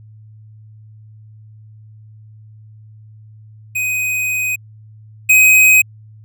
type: tone pair in turn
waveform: square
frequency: 2505 / 2521 Hz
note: D#7 / D#7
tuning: +11 / +22 cents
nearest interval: unison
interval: 11 cents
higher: second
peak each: -17 / -7 dBFS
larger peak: second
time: 3.75-4.56 / 5.29-5.82 s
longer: first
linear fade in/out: 10 ms
effects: added 108 Hz sine -38 dBFS peak until 6.24 s